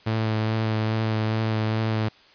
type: tone with vibrato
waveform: sawtooth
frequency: 110 Hz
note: A2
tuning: in tune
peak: -18 dBFS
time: 0.06-2.09 s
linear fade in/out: 10 ms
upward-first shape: sine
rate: 2.4 Hz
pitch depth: 17 cents each way
effects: white hiss -53 dBFS RMS until 2.34 s + resampled to 11025 Hz